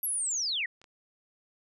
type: linear sweep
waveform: sine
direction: down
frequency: 11710 to 1800 Hz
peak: -28 dBFS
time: 0.03-0.66 s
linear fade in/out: 5 ms
type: clicks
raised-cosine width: 0.2 ms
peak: -37 dBFS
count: 2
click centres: 0.816 / 0.842 s
effects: none